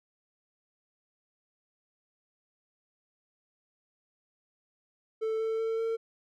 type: tone with pitch steps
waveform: triangle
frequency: 442 / 445.6 / 449.2 / 452.9 Hz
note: A4 / A4 / A4 / A#4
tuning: +8 / +22 / +36 / -50 cents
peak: -26 dBFS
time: 5.21-5.97 s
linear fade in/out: 20 ms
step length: 190 ms
effects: none